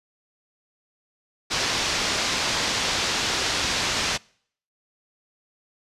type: low-pass noise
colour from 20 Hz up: white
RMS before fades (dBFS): -25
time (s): 1.5-4.18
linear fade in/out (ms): 20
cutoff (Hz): 5900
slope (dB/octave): 24
effects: noise-tail reverb RT60 0.6 s tail -26 dB re dry + resampled to 32000 Hz